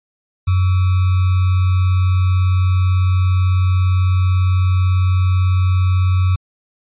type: tone with sample-and-hold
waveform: sine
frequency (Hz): 91.8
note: F#2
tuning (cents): -13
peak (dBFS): -11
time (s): 0.47-6.36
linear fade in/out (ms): 10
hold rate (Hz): 1225
effects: resampled to 8000 Hz